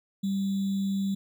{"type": "tone with sample-and-hold", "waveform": "sine", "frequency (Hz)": 196, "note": "G3", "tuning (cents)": 0, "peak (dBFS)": -25, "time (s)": [0.23, 1.15], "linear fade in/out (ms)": 10, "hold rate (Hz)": 3675, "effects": []}